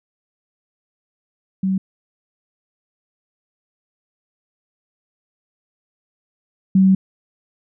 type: tone pair in turn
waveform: sine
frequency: 190.5 / 190.5 Hz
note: G3 / G3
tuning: -49 / -49 cents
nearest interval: unison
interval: 0 cents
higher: neither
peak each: -16 / -9 dBFS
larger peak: second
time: 1.63-1.78 / 6.75-6.95 s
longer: second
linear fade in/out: 5 ms
effects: none